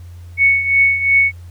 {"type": "tone with tremolo", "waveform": "sine", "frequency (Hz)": 2217, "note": "C#7", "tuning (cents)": 0, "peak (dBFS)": -7, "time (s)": [0.37, 1.32], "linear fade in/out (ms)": 50, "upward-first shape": "triangle", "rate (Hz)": 2.8, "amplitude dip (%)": 75, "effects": ["added 87 Hz sine -32 dBFS peak until 1.5 s", "pink hiss -52 dBFS RMS until 1.5 s"]}